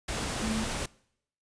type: tone in noise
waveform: sine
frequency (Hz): 220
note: A3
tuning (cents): 0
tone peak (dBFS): -30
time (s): 0.42-0.64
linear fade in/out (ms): 5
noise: pink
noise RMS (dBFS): -33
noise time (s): 0.08-0.86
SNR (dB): 0
effects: noise-tail reverb RT60 0.7 s tail -23 dB re dry + resampled to 22050 Hz